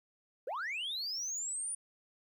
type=linear sweep; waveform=sine; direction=up; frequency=439.2 to 9580 Hz; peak=-33 dBFS; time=0.47-1.75 s; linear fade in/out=5 ms; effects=tanh soft clip ceiling -34 dBFS + 12-bit